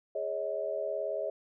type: chord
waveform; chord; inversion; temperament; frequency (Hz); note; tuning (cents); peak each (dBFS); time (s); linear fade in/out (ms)
sine; Ab suspended fourth; none; equal with one note detuned; 415.3 / 554.4 / 632.8; Ab4 / Db5 / Eb5; 0 / 0 / +29; -38 / -35 / -34; 0.15-1.3; 5
effects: none